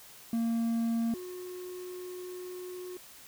triangle tone pair in turn, 230 / 362.8 Hz, A#3 / F#4, -23 / -34 cents, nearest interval minor sixth, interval 789 cents, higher second, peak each -25 / -37 dBFS, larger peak first, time 0.33-1.14 / 1.14-2.97 s, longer second, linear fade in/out 2 ms, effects white hiss -52 dBFS RMS until 3.27 s

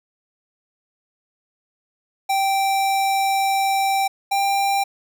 square tone pair in turn, 781 / 791.4 Hz, G5 / G5, -7 / +16 cents, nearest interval unison, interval 23 cents, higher second, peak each -18 dBFS, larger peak neither, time 2.29-4.08 / 4.31-4.84 s, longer first, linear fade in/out 10 ms, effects none

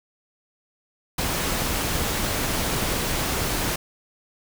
pink noise, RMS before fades -25 dBFS, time 1.18-3.76 s, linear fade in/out 5 ms, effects none

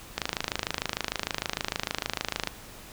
click train, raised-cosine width 0.2 ms, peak -9 dBFS, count 62, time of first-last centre 0.18-2.473 s, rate 26.6 Hz, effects pink hiss -46 dBFS RMS until 2.92 s

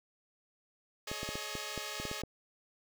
5% pulse chord, Ab suspended fourth, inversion none, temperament equal with one note detuned, 424.3 / 554.4 / 622.3 Hz, Ab4 / Db5 / Eb5, +37 / 0 / 0 cents, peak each -32 dBFS, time 1.07-2.22 s, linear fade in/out 5 ms
clicks, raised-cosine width 2 ms, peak -26 dBFS, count 10, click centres 1.115 / 1.231 / 1.29 / 1.355 / 1.553 / 1.777 / 2 / 2.053 / 2.114 / 2.236 s
effects none

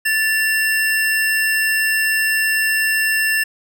square tone pair together, 1753.1 / 2739 Hz, A6 / F7, -7 / -34 cents, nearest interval minor sixth, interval 773 cents, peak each -17 / -22 dBFS, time 0.05-3.44 s, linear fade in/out 10 ms, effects none

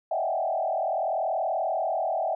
sine tone with frequency modulation, 705 Hz, F5, 16 cents sharp, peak -24 dBFS, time 0.11-2.35 s, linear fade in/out 5 ms, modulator 40.6 Hz, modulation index 2.3, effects none

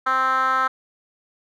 10% pulse tone with band-pass filter, 261.6 Hz, C4, in tune, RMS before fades -20 dBFS, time 0.06-0.68 s, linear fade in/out 10 ms, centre 1300 Hz, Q 3.8, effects none

